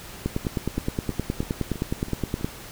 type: two click trains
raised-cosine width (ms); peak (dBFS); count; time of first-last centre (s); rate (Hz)
3; -11 / -22; 22 / 7; 0.26-2.445 / 0.45-2.411; 9.61 / 3.06
effects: pink hiss -41 dBFS RMS until 2.71 s